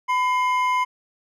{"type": "tone pair together", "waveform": "triangle", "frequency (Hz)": [1004.6, 2126], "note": ["B5", "C7"], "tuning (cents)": [29, 27], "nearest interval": "octave + minor second", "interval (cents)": 1298, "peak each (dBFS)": [-17, -25], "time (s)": [0.08, 0.85], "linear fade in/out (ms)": 20, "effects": []}